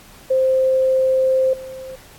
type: tone with level steps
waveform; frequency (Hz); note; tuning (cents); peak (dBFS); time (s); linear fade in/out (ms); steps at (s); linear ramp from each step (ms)
sine; 523.3; C5; 0; -13 / -30; 0.3-1.96; 10; 1.53; 5
effects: pink hiss -45 dBFS RMS until 2.18 s + AAC 64 kbps